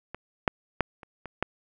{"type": "clicks", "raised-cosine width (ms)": 0.5, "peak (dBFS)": [-21, -6, -7, -29, -23, -10], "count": 6, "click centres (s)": [0.146, 0.478, 0.807, 1.032, 1.257, 1.426], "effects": []}